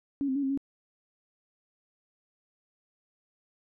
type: tone with pitch steps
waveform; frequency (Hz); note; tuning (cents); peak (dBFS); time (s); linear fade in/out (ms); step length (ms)
sine; 280 / 262.8 / 282.7 / 268.5 / 276.4; C#4 / C4 / C#4 / C4 / C#4; +18 / +8 / +34 / +45 / -5; -26; 0.21-0.575; 0; 73
effects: none